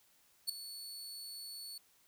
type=tone with ADSR envelope; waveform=sawtooth; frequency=4435 Hz; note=C#8; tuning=in tune; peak=-27 dBFS; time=0.47-1.78 s; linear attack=24 ms; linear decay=4 ms; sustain=-15 dB; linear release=4 ms; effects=white hiss -69 dBFS RMS until 2.07 s